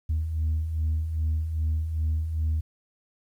sine beating tone pair, 76.7 / 79.2 Hz, D#2 / D#2, -24 / +31 cents, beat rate 2.5 Hz, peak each -31 / -23 dBFS, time 0.09-2.61 s, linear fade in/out 10 ms, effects tanh soft clip ceiling -20 dBFS + 10-bit

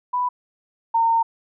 sine tone pair in turn, 990 / 914.7 Hz, B5 / A#5, +4 / -33 cents, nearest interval minor second, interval 137 cents, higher first, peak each -19 / -15 dBFS, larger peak second, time 0.13-0.29 / 0.94-1.23 s, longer second, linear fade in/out 10 ms, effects none

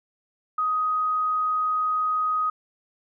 sine tone, 1253 Hz, D#6, 12 cents sharp, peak -21 dBFS, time 0.58-2.5 s, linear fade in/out 5 ms, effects none

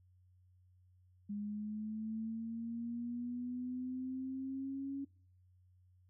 sine linear sweep, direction up, 204.2 to 277.5 Hz, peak -38 dBFS, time 1.29-5.05 s, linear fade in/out 10 ms, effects noise-tail reverb RT60 0.4 s tail -21 dB re dry + added 91 Hz sine -64 dBFS peak until 6.09 s

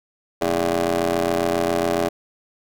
20% pulse ring-modulated tone, 87.31 Hz, F2, in tune, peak -11 dBFS, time 0.41-2.09 s, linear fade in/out 10 ms, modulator 497 Hz, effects none

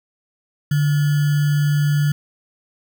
sine tone with sample-and-hold, 146.83 Hz, D3, in tune, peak -14 dBFS, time 0.71-2.12 s, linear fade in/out 5 ms, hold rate 1575 Hz, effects none

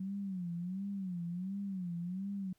sine tone with vibrato, 185 Hz, F#3, in tune, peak -36 dBFS, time 0-2.53 s, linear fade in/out 5 ms, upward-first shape sine, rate 1.4 Hz, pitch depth 140 cents each way, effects pink hiss -75 dBFS RMS until 2.58 s

